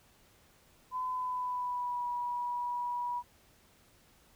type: tone with pitch glide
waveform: sine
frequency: 1013 to 971.2 Hz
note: B5 to B5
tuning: +44 to -29 cents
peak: -32 dBFS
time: 0.91-3.23 s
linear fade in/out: 50 ms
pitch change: -73 cents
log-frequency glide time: 1.1-2.07 s
effects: pink hiss -64 dBFS RMS until 4.35 s